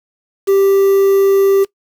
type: tone with quantisation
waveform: triangle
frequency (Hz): 392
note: G4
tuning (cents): 0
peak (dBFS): -6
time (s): 0.47-1.65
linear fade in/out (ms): 20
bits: 5
effects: noise-tail reverb RT60 0.1 s tail -20 dB re dry